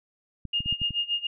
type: clicks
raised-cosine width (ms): 5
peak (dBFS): -23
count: 6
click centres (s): 0.453 / 0.605 / 0.66 / 0.726 / 0.817 / 0.907
type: tone with tremolo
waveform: sine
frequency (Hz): 2836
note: F7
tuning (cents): +26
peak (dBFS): -22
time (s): 0.53-1.27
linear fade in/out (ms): 5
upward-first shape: sine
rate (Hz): 7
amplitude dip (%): 90
effects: none